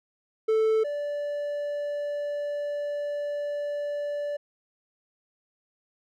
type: tone pair in turn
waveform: triangle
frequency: 440 / 582.3 Hz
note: A4 / D5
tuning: 0 / -15 cents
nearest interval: perfect fourth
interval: 485 cents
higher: second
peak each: -18 / -26 dBFS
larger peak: first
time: 0.48-0.84 / 0.84-4.37 s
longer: second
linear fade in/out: 10 ms
effects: none